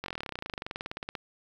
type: slowing click train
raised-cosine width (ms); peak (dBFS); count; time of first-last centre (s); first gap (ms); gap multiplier
0.3; -19; 30; 0.04-1.152; 21; 1.04
effects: 9-bit